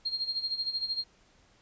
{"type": "tone with tremolo", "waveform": "sine", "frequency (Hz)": 4223, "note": "C8", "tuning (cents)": 15, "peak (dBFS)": -27, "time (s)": [0.05, 1.04], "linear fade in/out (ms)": 10, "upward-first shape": "sine", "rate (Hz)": 13, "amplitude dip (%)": 75, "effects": ["pink hiss -63 dBFS RMS until 1.61 s", "resampled to 16000 Hz"]}